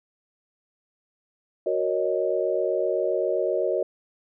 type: chord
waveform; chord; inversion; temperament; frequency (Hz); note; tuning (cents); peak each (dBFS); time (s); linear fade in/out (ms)
sine; D# minor seventh; first; equal; 370 / 466.2 / 554.4 / 622.3; F#4 / A#4 / C#5 / D#5; 0 / 0 / 0 / 0; -27 / -28 / -27 / -27; 1.66-3.83; 5
effects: none